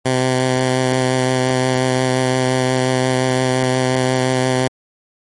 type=tone with vibrato; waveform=10% pulse; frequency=128.7 Hz; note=C3; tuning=28 cents flat; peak=-6 dBFS; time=0.05-4.68 s; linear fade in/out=10 ms; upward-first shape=triangle; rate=5.7 Hz; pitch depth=15 cents each way; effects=MP3 48 kbps